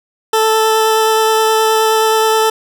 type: tone with vibrato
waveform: 20% pulse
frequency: 440 Hz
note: A4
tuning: in tune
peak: -5 dBFS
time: 0.33-2.5 s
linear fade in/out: 5 ms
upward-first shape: sine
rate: 9.5 Hz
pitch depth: 8 cents each way
effects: none